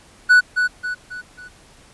triangle tone with echo, 1480 Hz, F#6, in tune, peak -6 dBFS, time 0.29-0.41 s, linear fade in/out 20 ms, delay 270 ms, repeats 4, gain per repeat -7 dB, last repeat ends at 1.49 s, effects pink hiss -49 dBFS RMS until 1.93 s + resampled to 24000 Hz

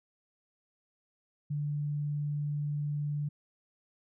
sine tone, 146.83 Hz, D3, in tune, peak -30 dBFS, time 1.5-3.29 s, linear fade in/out 10 ms, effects none

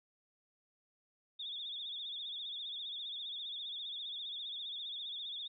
sine tone with vibrato, 3520 Hz, A7, in tune, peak -40 dBFS, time 1.39-5.48 s, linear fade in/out 10 ms, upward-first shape triangle, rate 15 Hz, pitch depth 120 cents each way, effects none

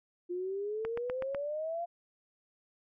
sine exponential sweep, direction up, 349.2 to 698.5 Hz, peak -33 dBFS, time 0.29-1.86 s, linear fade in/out 20 ms
click train, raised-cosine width 0.5 ms, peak -24 dBFS, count 5, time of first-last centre 0.85-1.348 s, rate 8.04 Hz
effects none

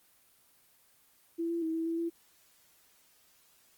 sine tone with pitch steps, 334.1 / 337.9 / 322.1 / 326.7 / 331.2 / 336 Hz, E4 / E4 / E4 / E4 / E4 / E4, +23 / +43 / -40 / -15 / +8 / +33 cents, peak -30 dBFS, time 1.38-2.1 s, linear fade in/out 20 ms, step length 120 ms, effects white hiss -65 dBFS RMS until 3.77 s + Opus 24 kbps

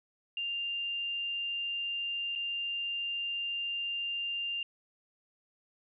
sine tone with dropouts, 2794 Hz, F7, in tune, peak -32 dBFS, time 0.37-4.63 s, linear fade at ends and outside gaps 2 ms, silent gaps 2.353-2.358 s, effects none

